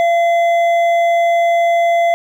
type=tone with hard clipping; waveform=sine; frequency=683 Hz; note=F5; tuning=39 cents flat; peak=-12 dBFS; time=0-2.14 s; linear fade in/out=0 ms; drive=7 dB; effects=none